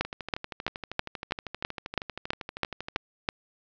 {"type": "two click trains", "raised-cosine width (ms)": 0.3, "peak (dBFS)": [-9, -19], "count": [11, 38], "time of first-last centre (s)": [[0.01, 3.289], [0.05, 2.963]], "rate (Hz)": [3.05, 12.7], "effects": ["resampled to 16000 Hz", "8-bit"]}